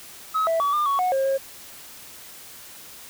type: tone with pitch steps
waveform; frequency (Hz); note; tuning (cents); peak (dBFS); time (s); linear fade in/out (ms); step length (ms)
sine; 1278 / 658 / 1139 / 1202 / 1115 / 732 / 537 / 541; D#6 / E5 / C#6 / D6 / C#6 / F#5 / C5 / C#5; +46 / -3 / +47 / +40 / +10 / -19 / +45 / -42; -17; 0.34-1.38; 20; 130
effects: tanh soft clip ceiling -18 dBFS + white hiss -43 dBFS RMS until 3.09 s